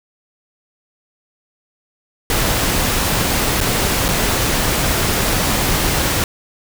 pink noise with dropouts, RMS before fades -17 dBFS, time 2.3-6.24 s, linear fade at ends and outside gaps 1 ms, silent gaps 3.605-3.611 / 4.082-4.087 s, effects none

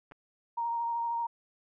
clicks, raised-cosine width 0.5 ms, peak -37 / -33 dBFS, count 2, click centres 0.113 / 0.12 s
sine tone with vibrato, 934 Hz, A#5, 3 cents sharp, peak -29 dBFS, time 0.57-1.27 s, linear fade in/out 10 ms, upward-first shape triangle, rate 13 Hz, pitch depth 19 cents each way
effects none

